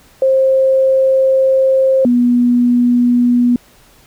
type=tone pair in turn; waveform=sine; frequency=530 / 243.3 Hz; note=C5 / B3; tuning=+22 / -26 cents; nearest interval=octave + minor second; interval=1348 cents; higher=first; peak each=-8 dBFS; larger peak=neither; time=0.22-2.05 / 2.05-3.56 s; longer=first; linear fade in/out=2 ms; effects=pink hiss -47 dBFS RMS until 4.06 s